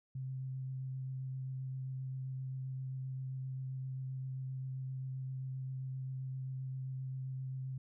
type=tone with vibrato; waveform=sine; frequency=131.3 Hz; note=C3; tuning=6 cents sharp; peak=-38 dBFS; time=0.15-7.78 s; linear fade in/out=5 ms; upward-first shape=sine; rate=7.6 Hz; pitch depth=11 cents each way; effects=none